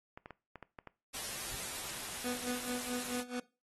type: clicks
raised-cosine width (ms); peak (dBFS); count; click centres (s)
0.5; -31; 7; 0.175 / 0.259 / 0.307 / 0.557 / 0.627 / 0.788 / 0.873
type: noise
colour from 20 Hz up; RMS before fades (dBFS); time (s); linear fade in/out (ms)
white; -41; 1.13-3.23; 20
type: noise with exponential growth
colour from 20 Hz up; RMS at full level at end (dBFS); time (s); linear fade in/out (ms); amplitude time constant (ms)
brown; -42; 1.44-1.55; 0; 23
type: tone with tremolo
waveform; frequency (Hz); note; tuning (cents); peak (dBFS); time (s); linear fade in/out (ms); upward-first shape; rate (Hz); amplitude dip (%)
25% pulse; 246.9; B3; 0; -31; 2.24-3.4; 5; sine; 4.6; 85
effects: noise-tail reverb RT60 0.3 s tail -20 dB re dry + AAC 32 kbps